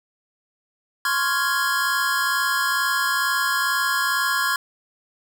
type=chord; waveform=square; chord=Db major seventh; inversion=third; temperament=equal; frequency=1046.5 / 1108.7 / 1396.9 / 1661.2 Hz; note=C6 / Db6 / F6 / Ab6; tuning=0 / 0 / 0 / 0 cents; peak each=-27 / -29 / -26 / -24 dBFS; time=1.05-4.56 s; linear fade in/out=2 ms; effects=8-bit